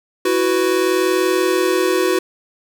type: chord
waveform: square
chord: E suspended second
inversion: none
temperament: equal with one note detuned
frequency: 329.6 / 370 / 495.6 Hz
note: E4 / F#4 / B4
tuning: 0 / 0 / +6 cents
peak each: -22 / -17 / -22 dBFS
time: 0.25-2.19 s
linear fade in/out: 5 ms
effects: none